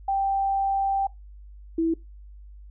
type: tone pair in turn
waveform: sine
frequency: 784 / 328.3 Hz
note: G5 / E4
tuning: 0 / -7 cents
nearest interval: octave + minor third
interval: 1507 cents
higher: first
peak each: -21 / -20 dBFS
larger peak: second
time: 0.08-1.07 / 1.78-1.94 s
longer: first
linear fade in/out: 5 ms
effects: noise-tail reverb RT60 0.2 s tail -21 dB re dry + added 50 Hz sine -42 dBFS peak until 2.7 s